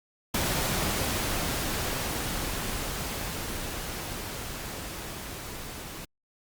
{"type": "noise with level ramp", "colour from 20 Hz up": "pink", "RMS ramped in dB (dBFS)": [-27, -40], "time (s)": [0.34, 6.05], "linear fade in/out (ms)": 5, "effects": ["Opus 48 kbps"]}